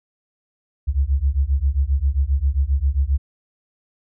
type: beating tone pair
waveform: sine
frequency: 65.4 / 72.9 Hz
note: C2 / D2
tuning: 0 / -12 cents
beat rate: 7.5 Hz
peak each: -19 dBFS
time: 0.87-3.18 s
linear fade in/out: 20 ms
effects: none